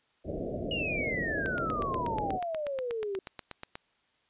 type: low-pass noise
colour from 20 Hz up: white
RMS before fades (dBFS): -35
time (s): 0.24-2.4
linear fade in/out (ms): 50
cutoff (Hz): 670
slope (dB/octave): 96
type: exponential sweep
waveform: sine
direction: down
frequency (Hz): 2900 to 375.1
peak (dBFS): -31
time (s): 0.71-3.19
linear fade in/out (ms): 2
type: click train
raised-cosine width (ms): 0.3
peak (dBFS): -23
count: 20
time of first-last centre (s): 1.46-3.755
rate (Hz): 8.28
effects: white hiss -70 dBFS RMS until 4.29 s + resampled to 8000 Hz